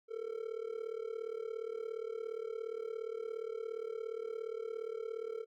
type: tone with amplitude modulation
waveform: triangle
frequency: 449 Hz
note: A4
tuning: 35 cents sharp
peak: -32 dBFS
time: 0.08-5.46 s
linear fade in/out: 50 ms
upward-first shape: sine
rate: 37.2 Hz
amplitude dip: 90%
effects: MP3 96 kbps